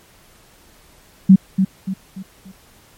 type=tone with echo; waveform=sine; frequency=190.7 Hz; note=G3; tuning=47 cents flat; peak=-3 dBFS; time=1.29-1.36 s; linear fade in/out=10 ms; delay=290 ms; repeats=4; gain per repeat=-8 dB; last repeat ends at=2.52 s; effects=pink hiss -50 dBFS RMS until 2.97 s + MP3 64 kbps